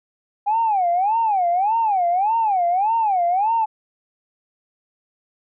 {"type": "tone with vibrato", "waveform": "sine", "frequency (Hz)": 796, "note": "G5", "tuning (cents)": 26, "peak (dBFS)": -15, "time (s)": [0.46, 3.66], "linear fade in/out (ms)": 20, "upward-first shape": "sine", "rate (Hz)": 1.7, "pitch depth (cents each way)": 250, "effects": ["tanh soft clip ceiling -11 dBFS"]}